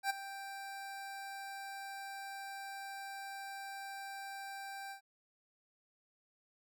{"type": "tone with ADSR envelope", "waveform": "25% pulse", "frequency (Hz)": 786, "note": "G5", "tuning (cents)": 4, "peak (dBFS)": -26, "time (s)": [0.03, 5.01], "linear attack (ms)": 70, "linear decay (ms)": 14, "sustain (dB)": -14, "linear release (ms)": 100, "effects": []}